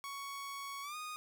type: tone with pitch glide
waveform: sawtooth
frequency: 1114 to 1236.1 Hz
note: C#6 to D#6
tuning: +8 to -12 cents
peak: -38 dBFS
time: 0.04-1.16 s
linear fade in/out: 0 ms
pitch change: +180 cents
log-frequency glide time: 0.82-0.96 s
effects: 11-bit